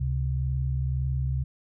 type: tone pair together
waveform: sine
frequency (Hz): 69.7 / 131.58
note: C#2 / C3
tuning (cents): +10 / +10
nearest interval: major seventh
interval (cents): 1100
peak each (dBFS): -27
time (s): 0-1.44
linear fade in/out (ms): 10
effects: none